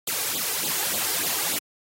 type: noise with flanger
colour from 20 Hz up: white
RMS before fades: -26 dBFS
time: 0.07-1.59 s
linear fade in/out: 5 ms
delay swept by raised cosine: 0.25 to 2.55 ms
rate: 3.4 Hz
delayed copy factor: +1
effects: high-pass 150 Hz 12 dB/octave + AAC 48 kbps